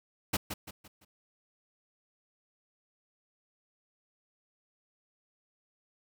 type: noise with echo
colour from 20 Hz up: pink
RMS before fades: -28 dBFS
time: 0.33-0.37 s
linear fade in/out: 10 ms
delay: 170 ms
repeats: 4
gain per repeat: -8 dB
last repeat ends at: 1.05 s
effects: none